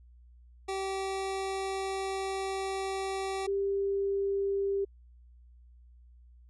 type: tone pair in turn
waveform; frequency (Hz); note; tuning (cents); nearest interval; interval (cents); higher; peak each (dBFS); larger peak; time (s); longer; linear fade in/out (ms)
25% pulse / sine; 386.1 / 395.6; G4 / G4; -26 / +16; unison; 42; second; -28 / -27; second; 0.68-3.47 / 3.47-4.85; first; 10
effects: added 60 Hz sine -53 dBFS peak until 6.49 s + resampled to 24000 Hz